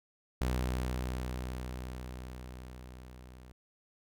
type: tone with level ramp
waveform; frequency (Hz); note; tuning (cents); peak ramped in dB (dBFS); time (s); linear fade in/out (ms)
sawtooth; 62.7; B1; +27; -25 to -47; 0.41-3.52; 0
effects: none